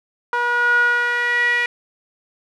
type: tone with band-pass filter sweep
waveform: sawtooth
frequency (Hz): 481.8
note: B4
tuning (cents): -43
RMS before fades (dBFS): -18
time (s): 0.33-1.66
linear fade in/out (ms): 2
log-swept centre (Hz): 1200 to 2100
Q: 7.4
effects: none